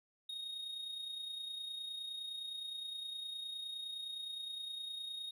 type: tone with amplitude modulation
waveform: triangle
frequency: 3729 Hz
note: A#7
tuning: in tune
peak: -38 dBFS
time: 0.29-5.31 s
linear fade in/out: 5 ms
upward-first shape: sine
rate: 29.7 Hz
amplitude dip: 45%
effects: none